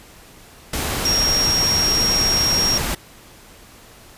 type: tone in noise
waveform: sine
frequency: 5588 Hz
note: F8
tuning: in tune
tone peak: -16 dBFS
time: 1.05-2.78 s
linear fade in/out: 5 ms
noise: pink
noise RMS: -23 dBFS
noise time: 0.73-2.95 s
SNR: +4 dB
effects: pink hiss -45 dBFS RMS until 4.17 s + resampled to 32000 Hz